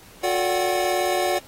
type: tone cluster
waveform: square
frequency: 361.2 / 441.6 / 578 / 733 / 771 Hz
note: F#4 / A4 / D5 / F#5 / G5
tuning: -42 / +6 / -28 / -16 / -29 cents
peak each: -26 / -33 / -26 / -26 / -30 dBFS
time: 0.23-1.39 s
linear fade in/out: 10 ms
effects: pink hiss -48 dBFS RMS until 1.47 s + AAC 48 kbps